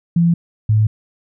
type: tone pair in turn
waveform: sine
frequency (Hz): 169.7 / 107.9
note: F3 / A2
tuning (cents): -49 / -33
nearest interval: minor sixth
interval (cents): 784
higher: first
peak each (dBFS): -10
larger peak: neither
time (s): 0.16-0.34 / 0.69-0.87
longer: neither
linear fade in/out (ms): 5
effects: none